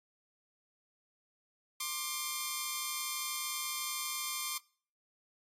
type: tone pair together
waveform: 5% pulse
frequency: 1058.7 / 1187 Hz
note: C6 / D6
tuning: +20 / +18 cents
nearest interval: major second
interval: 198 cents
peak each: -26 dBFS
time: 1.8-4.58 s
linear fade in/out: 5 ms
effects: noise-tail reverb RT60 0.5 s tail -25 dB re dry + AAC 48 kbps